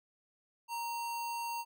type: tone with sample-and-hold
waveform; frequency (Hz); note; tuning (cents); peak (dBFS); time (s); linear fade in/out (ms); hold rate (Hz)
sine; 936; A#5; +7; -35; 0.68-1.65; 50; 3675
effects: none